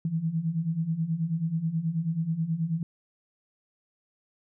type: beating tone pair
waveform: sine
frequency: 157.4 / 166.7 Hz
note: D#3 / E3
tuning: +20 / +20 cents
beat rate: 9.3 Hz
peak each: -31 / -27 dBFS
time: 0.05-2.83 s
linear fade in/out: 2 ms
effects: none